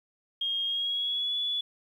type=tone with pitch glide; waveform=sine; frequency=3243 to 3424 Hz; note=G#7 to A7; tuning=-42 to -48 cents; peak=-27 dBFS; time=0.41-1.61 s; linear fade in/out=5 ms; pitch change=+94 cents; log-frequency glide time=0.66-1.36 s; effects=10-bit